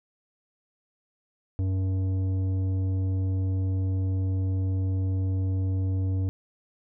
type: tone with tanh clipping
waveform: sine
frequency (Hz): 94.5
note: F#2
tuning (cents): +37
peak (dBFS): -25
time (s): 1.59-6.29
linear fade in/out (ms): 0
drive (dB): 10
effects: none